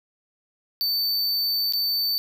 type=tone with dropouts; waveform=square; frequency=4551 Hz; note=C#8; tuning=45 cents sharp; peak=-22 dBFS; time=0.81-2.18 s; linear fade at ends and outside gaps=0 ms; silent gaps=1.724-1.735 s; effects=none